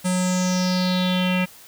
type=tone with low-pass filter sweep; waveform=square; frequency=182.8 Hz; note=F#3; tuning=21 cents flat; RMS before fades=-21 dBFS; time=0.04-1.46 s; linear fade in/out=20 ms; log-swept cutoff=9300 to 2500 Hz; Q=5.4; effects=white hiss -46 dBFS RMS until 1.67 s